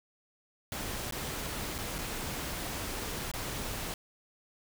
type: noise with dropouts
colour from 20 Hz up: pink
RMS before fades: -37 dBFS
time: 0.72-3.94 s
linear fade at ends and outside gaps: 1 ms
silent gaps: 1.11-1.123 / 1.782-1.786 / 1.983-1.987 / 3.315-3.337 s
effects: none